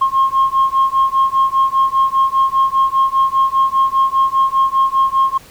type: beating tone pair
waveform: sine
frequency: 1070 / 1075 Hz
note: C6 / C6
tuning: +38 / +47 cents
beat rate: 5 Hz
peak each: -13 dBFS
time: 0.01-5.38 s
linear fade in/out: 10 ms
effects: tanh soft clip ceiling -6 dBFS + pink hiss -42 dBFS RMS until 5.5 s